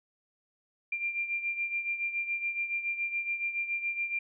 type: beating tone pair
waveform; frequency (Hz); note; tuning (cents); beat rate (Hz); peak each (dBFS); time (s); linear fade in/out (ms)
sine; 2380 / 2387.1; D7 / D7; +22 / +28; 7.1; -31 / -37; 0.92-4.19; 5
effects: none